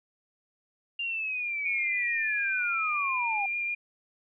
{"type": "linear sweep", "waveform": "sine", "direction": "down", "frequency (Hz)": [2804, 775], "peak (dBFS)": -29, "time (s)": [0.99, 3.46], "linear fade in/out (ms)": 5}
{"type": "tone with vibrato", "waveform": "sine", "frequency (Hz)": 2403, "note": "D7", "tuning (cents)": 39, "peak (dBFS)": -28, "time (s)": [1.65, 3.75], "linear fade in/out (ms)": 10, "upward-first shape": "sine", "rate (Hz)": 6.9, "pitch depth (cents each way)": 12}
{"effects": []}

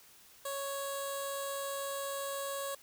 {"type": "tone with notch filter", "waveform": "10% pulse", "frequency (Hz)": 554.4, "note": "C#5", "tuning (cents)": 0, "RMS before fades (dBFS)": -38, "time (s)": [0.45, 2.75], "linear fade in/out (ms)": 5, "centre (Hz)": 2300, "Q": 0.55, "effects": ["white hiss -59 dBFS RMS until 2.82 s"]}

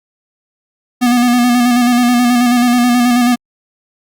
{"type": "tone with vibrato", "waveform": "square", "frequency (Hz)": 243.6, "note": "B3", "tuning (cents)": -24, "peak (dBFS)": -9, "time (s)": [1.01, 3.36], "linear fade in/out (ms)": 20, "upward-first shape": "square", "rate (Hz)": 9.3, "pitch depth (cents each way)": 30, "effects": ["Opus 48 kbps"]}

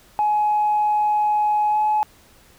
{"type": "tone with pitch glide", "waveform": "sine", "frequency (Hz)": [842, 850.8], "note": ["G#5", "G#5"], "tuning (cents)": [24, 42], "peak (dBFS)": -15, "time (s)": [0.19, 2.03], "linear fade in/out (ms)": 0, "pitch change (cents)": 18, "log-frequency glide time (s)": [1.7, 1.78], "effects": ["tanh soft clip ceiling -12 dBFS", "pink hiss -52 dBFS RMS until 2.58 s"]}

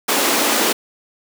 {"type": "high-pass noise", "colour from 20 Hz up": "pink", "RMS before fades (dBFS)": -17, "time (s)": [0.08, 0.73], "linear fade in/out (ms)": 10, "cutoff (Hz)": 230, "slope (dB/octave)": 48, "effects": []}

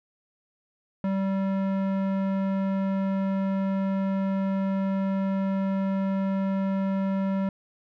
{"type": "tone with low-pass filter", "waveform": "square", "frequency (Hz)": 193.6, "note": "G3", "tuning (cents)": -21, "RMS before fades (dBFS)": -26, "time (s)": [1.04, 7.49], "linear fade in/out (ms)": 2, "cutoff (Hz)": 1400, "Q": 0.62, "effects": []}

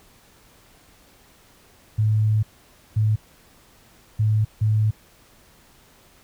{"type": "tone bursts at uneven times", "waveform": "sine", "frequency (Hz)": 107.8, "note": "A2", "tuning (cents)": -35, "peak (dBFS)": -16, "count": 4, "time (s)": [[1.98, 2.43], [2.96, 3.16], [4.19, 4.45], [4.61, 4.91]], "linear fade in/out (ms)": 10, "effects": ["pink hiss -54 dBFS RMS until 6.23 s"]}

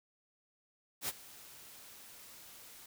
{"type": "noise with ADSR envelope", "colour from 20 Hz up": "white", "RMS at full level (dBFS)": -35, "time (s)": [1.01, 2.86], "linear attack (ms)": 73, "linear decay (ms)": 34, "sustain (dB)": -19, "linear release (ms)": 3, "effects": []}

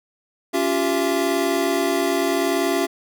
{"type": "tone cluster", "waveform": "square", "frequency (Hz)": [279.5, 348.8, 389.5, 675], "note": ["C#4", "F4", "G4", "E5"], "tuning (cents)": [14, -2, -11, 41], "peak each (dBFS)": -25, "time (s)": [0.53, 2.87], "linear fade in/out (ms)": 20, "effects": []}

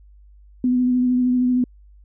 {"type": "tone with vibrato", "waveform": "sine", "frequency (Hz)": 250, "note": "B3", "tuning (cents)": 21, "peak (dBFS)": -15, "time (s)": [0.64, 1.64], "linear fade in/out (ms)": 2, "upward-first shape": "sine", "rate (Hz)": 13, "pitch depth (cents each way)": 19, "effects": ["added 50 Hz sine -45 dBFS peak until 2.04 s"]}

